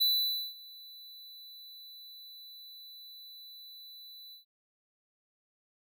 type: tone with ADSR envelope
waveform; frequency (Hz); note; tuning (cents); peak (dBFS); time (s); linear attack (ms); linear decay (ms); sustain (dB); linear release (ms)
square; 3981; B7; +13; -24; 0-4.45; 16; 520; -24; 120
effects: none